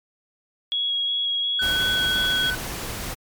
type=tone with vibrato; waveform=sine; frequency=3322 Hz; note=G#7; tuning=in tune; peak=-21 dBFS; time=0.72-2.5 s; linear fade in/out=0 ms; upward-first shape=square; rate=2.8 Hz; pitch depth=8 cents each way
type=tone; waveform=triangle; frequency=1503 Hz; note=F#6; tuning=27 cents sharp; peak=-22 dBFS; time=1.59-2.55 s; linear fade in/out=5 ms
type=noise; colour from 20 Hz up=pink; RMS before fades=-31 dBFS; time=1.61-3.15 s; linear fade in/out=20 ms
effects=MP3 96 kbps